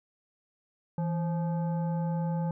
sine tone with frequency modulation, 164.81 Hz, E3, in tune, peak -27 dBFS, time 0.98-2.51 s, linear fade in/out 2 ms, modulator 693 Hz, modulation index 0.51, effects none

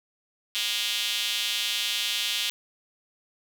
square tone with high-pass filter, 110 Hz, A2, in tune, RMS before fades -28 dBFS, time 0.55-2.5 s, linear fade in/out 0 ms, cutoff 3200 Hz, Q 3, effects 8-bit

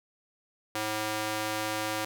square tone with high-pass filter, 107.7 Hz, A2, 37 cents flat, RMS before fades -32 dBFS, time 0.75-2.05 s, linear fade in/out 5 ms, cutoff 460 Hz, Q 0.57, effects none

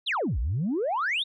sine exponential two-way sweep, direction down then up, 4273 to 51.6 to 3878 Hz, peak -23 dBFS, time 0.06-1.24 s, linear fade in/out 20 ms, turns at 0.39 s, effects tanh soft clip ceiling -21 dBFS

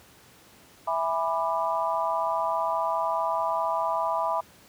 sine chord, E dominant seventh, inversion none, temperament just, 659.3 / 824.1 / 988.9 / 1186.7 Hz, E5 / G#5 / B5 / D6, 0 / -14 / +2 / +18 cents, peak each -29 / -32 / -27 / -32 dBFS, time 0.87-4.41 s, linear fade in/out 10 ms, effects pink hiss -54 dBFS RMS until 4.68 s + high-pass 80 Hz 12 dB/octave

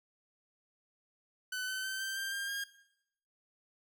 sawtooth tone with pitch steps, 1506 / 1524.4 / 1543 / 1561.8 / 1580.9 / 1600.2 / 1619.7 Hz, F#6 / G6 / G6 / G6 / G6 / G6 / G#6, +30 / -49 / -28 / -7 / +14 / +35 / -44 cents, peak -32 dBFS, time 1.52-2.64 s, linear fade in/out 5 ms, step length 160 ms, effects noise-tail reverb RT60 0.8 s tail -17 dB re dry

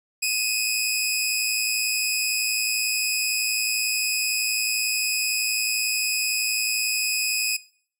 15% pulse tone pair together, 2489 / 2600 Hz, D#7 / E7, 0 / -24 cents, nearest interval minor second, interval 76 cents, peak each -16 / -21 dBFS, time 0.22-7.57 s, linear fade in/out 10 ms, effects noise-tail reverb RT60 0.5 s tail -19 dB re dry

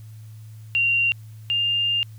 sine tone pair in turn, 2765 / 2804 Hz, F7 / F7, -18 / +6 cents, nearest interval unison, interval 24 cents, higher second, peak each -17 / -19 dBFS, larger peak first, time 0.75-1.12 / 1.5-2.03 s, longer second, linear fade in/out 0 ms, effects added 109 Hz sine -38 dBFS peak until 2.18 s + white hiss -58 dBFS RMS until 2.18 s

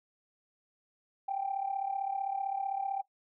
sine tone with amplitude modulation, 784 Hz, G5, in tune, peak -27 dBFS, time 1.28-3.02 s, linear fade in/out 10 ms, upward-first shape sine, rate 35.6 Hz, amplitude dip 75%, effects noise-tail reverb RT60 0.1 s tail -18 dB re dry + tanh soft clip ceiling -23 dBFS

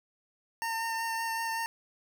25% pulse tone with vibrato, 909 Hz, A#5, 44 cents flat, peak -27 dBFS, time 0.62-1.66 s, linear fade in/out 0 ms, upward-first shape sine, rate 5.3 Hz, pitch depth 13 cents each way, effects 10-bit

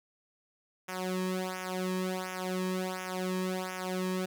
sawtooth tone with flanger, 185 Hz, F#3, in tune, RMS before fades -34 dBFS, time 0.88-4.26 s, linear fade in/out 10 ms, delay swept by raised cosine 0.23 to 1.43 ms, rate 1.4 Hz, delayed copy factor -1, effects none

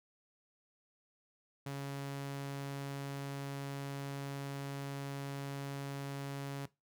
sawtooth tone, 139.3 Hz, C#3, 9 cents sharp, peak -35 dBFS, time 1.66-6.66 s, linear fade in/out 5 ms, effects noise-tail reverb RT60 0.2 s tail -18 dB re dry

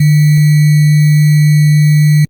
sine tone with sample-and-hold, 150.6 Hz, D3, 44 cents sharp, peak -4 dBFS, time 0-2.25 s, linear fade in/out 5 ms, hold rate 2100 Hz, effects Opus 32 kbps

